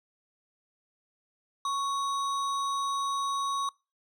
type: tone with sample-and-hold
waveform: sine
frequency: 1108.7 Hz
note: C#6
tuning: in tune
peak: -27 dBFS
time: 1.65-3.69 s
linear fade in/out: 2 ms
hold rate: 4900 Hz
effects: noise-tail reverb RT60 0.3 s tail -25 dB re dry + low-pass 8000 Hz 12 dB/octave